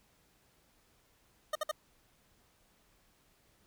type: tone bursts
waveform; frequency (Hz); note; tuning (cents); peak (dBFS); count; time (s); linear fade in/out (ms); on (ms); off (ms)
25% pulse; 614; D#5; -23; -27; 3; 1.53-1.714; 5; 24; 56
effects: pink hiss -69 dBFS RMS until 3.66 s